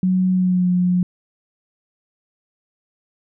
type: tone with pitch glide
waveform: sine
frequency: 185 to 179.73 Hz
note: F#3 to F3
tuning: 0 to +50 cents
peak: -14 dBFS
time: 0.03-1.03 s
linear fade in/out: 2 ms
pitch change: -50 cents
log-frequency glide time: 0.32-0.69 s
effects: none